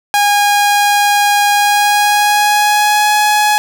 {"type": "tone with pitch glide", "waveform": "sawtooth", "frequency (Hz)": [819, 840.6], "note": ["G#5", "G#5"], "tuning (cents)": [-24, 21], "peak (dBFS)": -5, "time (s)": [0.14, 3.58], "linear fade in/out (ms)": 0, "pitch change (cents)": 45, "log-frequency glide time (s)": [1.51, 3.14], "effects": []}